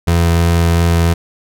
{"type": "tone with vibrato", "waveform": "30% pulse", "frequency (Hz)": 84.5, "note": "E2", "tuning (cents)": 43, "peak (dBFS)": -7, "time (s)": [0.07, 1.14], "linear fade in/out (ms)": 10, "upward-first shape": "triangle", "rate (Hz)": 2.9, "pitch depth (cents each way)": 10, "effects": []}